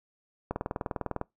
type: click train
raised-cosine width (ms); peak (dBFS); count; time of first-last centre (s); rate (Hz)
1; -16; 15; 0.51-1.214; 19.9
effects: noise-tail reverb RT60 0.2 s tail -26 dB re dry